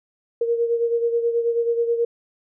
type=beating tone pair; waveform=sine; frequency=466.2 / 475.5 Hz; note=A#4 / A#4; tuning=0 / +34 cents; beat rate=9.3 Hz; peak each=-19 / -26 dBFS; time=0.41-2.05 s; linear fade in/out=5 ms; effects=none